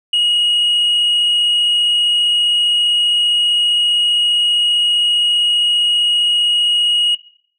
sine tone with frequency modulation, 2889 Hz, F#7, 42 cents flat, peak -9 dBFS, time 0.13-7.15 s, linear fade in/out 5 ms, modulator 35.2 Hz, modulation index 0.56, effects noise-tail reverb RT60 0.5 s tail -18 dB re dry + tanh soft clip ceiling -10 dBFS

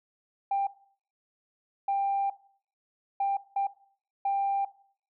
sine tone bursts at uneven times, 792 Hz, G5, 18 cents sharp, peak -23 dBFS, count 5, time 0.51-0.67 / 1.88-2.3 / 3.2-3.37 / 3.56-3.67 / 4.25-4.65 s, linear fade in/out 5 ms, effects noise-tail reverb RT60 0.5 s tail -18 dB re dry + tanh soft clip ceiling -21 dBFS

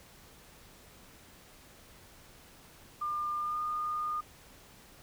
sine tone with pitch glide, 1200 to 1220.3 Hz, D6 to D#6, +37 to -34 cents, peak -31 dBFS, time 3.01-4.21 s, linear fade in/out 10 ms, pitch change +29 cents, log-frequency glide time 3.39-3.6 s, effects pink hiss -56 dBFS RMS until 5.02 s

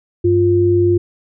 sine tone pair together, 98.22 / 350 Hz, G2 / F4, +4 / +4 cents, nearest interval octave + minor seventh, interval 2200 cents, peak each -16 / -11 dBFS, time 0.24-0.98 s, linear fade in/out 10 ms, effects none

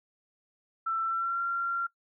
sine tone with pitch glide, 1335 to 1377.3 Hz, E6 to F6, +22 to -24 cents, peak -27 dBFS, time 0.86-1.87 s, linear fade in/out 10 ms, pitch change +54 cents, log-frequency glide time 1.04-1.41 s, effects noise-tail reverb RT60 0.1 s tail -21 dB re dry

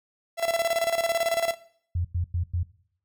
45% pulse tone with tremolo, 670 Hz, E5, 28 cents sharp, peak -21 dBFS, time 0.37-1.55 s, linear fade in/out 50 ms, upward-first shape square, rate 18 Hz, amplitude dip 70%
sine tone bursts, 87.31 Hz, F2, in tune, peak -23 dBFS, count 4, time 1.95-2.632 s, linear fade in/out 5 ms, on 97 ms, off 98 ms
effects noise-tail reverb RT60 0.6 s tail -19 dB re dry

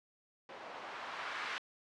violet noise with low-pass filter sweep, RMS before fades -43 dBFS, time 0.49-1.58 s, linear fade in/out 0 ms, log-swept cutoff 630 to 1600 Hz, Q 1.2, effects low-pass 4000 Hz 12 dB/octave

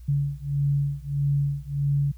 sine beating tone pair, 141.1 / 142.7 Hz, C#3 / D3, +31 / -49 cents, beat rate 1.6 Hz, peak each -25 dBFS, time 0.08-2.12 s, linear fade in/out 10 ms, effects added 60 Hz sine -40 dBFS peak until 2.17 s + white hiss -64 dBFS RMS until 2.17 s

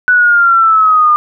sine exponential sweep, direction down, 1491 to 1205 Hz, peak -5 dBFS, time 0.08-1.16 s, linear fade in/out 0 ms, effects none

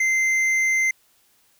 sine tone with hard clipping, 2078 Hz, C7, 12 cents flat, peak -19 dBFS, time 0-0.91 s, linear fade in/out 5 ms, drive 6 dB, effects white hiss -61 dBFS RMS until 1.59 s

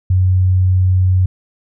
sine tone, 92.5 Hz, F#2, in tune, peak -9 dBFS, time 0.1-1.26 s, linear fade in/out 5 ms, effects none

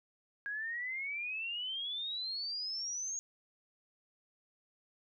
sine exponential sweep, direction up, 1628 to 6645 Hz, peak -36 dBFS, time 0.46-3.19 s, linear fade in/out 0 ms, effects none

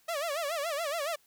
sawtooth tone with vibrato, 619 Hz, D#5, 9 cents flat, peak -27 dBFS, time 0.08-1.16 s, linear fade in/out 10 ms, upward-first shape sine, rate 7.1 Hz, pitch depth 180 cents each way, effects white hiss -66 dBFS RMS until 1.26 s

